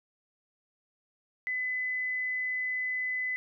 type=tone; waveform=sine; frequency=2011 Hz; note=B6; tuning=31 cents sharp; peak=-29 dBFS; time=1.47-3.36 s; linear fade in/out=0 ms; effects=none